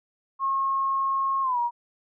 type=tone with pitch glide; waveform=sine; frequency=1083 to 953.8 Hz; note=C#6 to A#5; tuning=-41 to +39 cents; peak=-22 dBFS; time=0.39-1.71 s; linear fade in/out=50 ms; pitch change=-220 cents; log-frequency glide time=1.42-1.59 s; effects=none